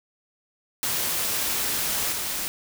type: noise with level steps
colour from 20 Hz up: white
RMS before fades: -26 / -29 dBFS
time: 0.83-2.48 s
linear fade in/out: 0 ms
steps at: 2.12 s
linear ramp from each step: 5 ms
effects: none